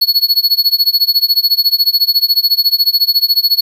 square tone with tremolo, 4385 Hz, C#8, 20 cents flat, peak -6 dBFS, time 0.01-3.61 s, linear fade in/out 10 ms, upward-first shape sine, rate 14 Hz, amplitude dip 95%, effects 8-bit

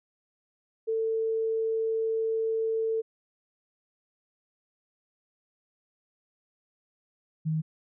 sine tone pair in turn, 446.6 / 157.49 Hz, A4 / D#3, +26 / +21 cents, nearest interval octave + tritone, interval 1805 cents, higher first, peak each -25 dBFS, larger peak neither, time 0.87-3.02 / 7.45-7.62 s, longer first, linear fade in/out 20 ms, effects none

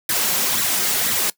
white noise with flanger, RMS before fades -20 dBFS, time 0.09-1.3 s, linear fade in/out 2 ms, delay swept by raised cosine 0.52 to 5.72 ms, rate 2 Hz, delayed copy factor +0.65, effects noise-tail reverb RT60 0.1 s tail -20 dB re dry + high-pass 100 Hz 12 dB/octave

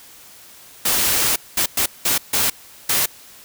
white noise bursts at uneven times, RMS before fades -18 dBFS, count 6, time 0.85-1.36 / 1.57-1.66 / 1.77-1.86 / 2.05-2.18 / 2.33-2.5 / 2.89-3.06 s, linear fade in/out 5 ms, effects white hiss -44 dBFS RMS until 3.44 s

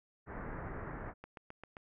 pink low-pass noise, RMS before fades -43 dBFS, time 0.26-1.14 s, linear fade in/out 50 ms, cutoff 1900 Hz, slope 48 dB/octave
click train, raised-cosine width 0.5 ms, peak -32 dBFS, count 5, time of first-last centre 1.24-1.768 s, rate 7.57 Hz
effects none

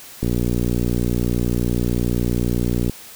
click train, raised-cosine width 3 ms, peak -8 dBFS, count 161, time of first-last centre 0.23-2.897 s, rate 60 Hz, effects white hiss -40 dBFS RMS until 3.15 s

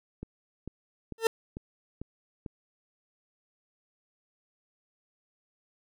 click train, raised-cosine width 3 ms, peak -25 dBFS, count 6, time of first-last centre 0.23-2.462 s, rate 2.24 Hz
40% pulse tone with exponential growth, 451.7 Hz, A4, 45 cents sharp, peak -17 dBFS, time 1.18-1.27 s, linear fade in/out 2 ms, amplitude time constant 19 ms
effects none

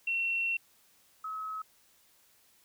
sine tone pair in turn, 2719 / 1283.2 Hz, F7 / E6, -47 / -47 cents, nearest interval octave + minor second, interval 1300 cents, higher first, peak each -28 / -35 dBFS, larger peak first, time 0.07-0.57 / 1.24-1.62 s, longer first, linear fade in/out 5 ms, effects white hiss -65 dBFS RMS until 2.64 s

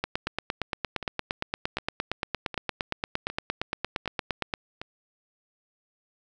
two click trains, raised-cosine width 0.3 ms, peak -11 / -19 dBFS, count 40 / 7, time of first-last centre 0.04-4.538 / 0.27-4.815 s, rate 8.67 / 1.32 Hz, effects none

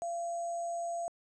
sine tone with sample-and-hold, 684 Hz, F5, 36 cents flat, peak -33 dBFS, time 0.02-1.08 s, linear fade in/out 0 ms, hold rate 7350 Hz, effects resampled to 22050 Hz

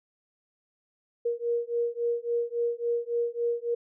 sine beating tone pair, 470.5 / 474.1 Hz, A#4 / A#4, +16 / +29 cents, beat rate 3.6 Hz, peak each -29 dBFS, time 1.25-3.75 s, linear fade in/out 10 ms, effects none

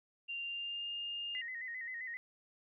sine tone with pitch glide, 2781 to 2820 Hz, F7 to F7, -8 to +16 cents, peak -38 dBFS, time 0.28-1.42 s, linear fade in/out 20 ms, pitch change +24 cents, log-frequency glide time 0.4-0.9 s
sine tone with vibrato, 1943 Hz, B6, 29 cents flat, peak -40 dBFS, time 1.35-2.17 s, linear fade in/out 0 ms, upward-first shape square, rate 7.6 Hz, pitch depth 70 cents each way
effects none

